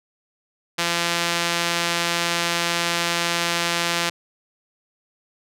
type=tone with band-pass filter; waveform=sawtooth; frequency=170.9 Hz; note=F3; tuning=37 cents flat; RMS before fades=-23 dBFS; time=0.78-4.1 s; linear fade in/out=10 ms; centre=3800 Hz; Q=0.61; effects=none